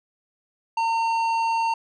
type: tone with tanh clipping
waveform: sine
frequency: 911 Hz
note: A#5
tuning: 40 cents flat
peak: -22 dBFS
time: 0.77-1.74 s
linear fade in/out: 5 ms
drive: 11 dB
effects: none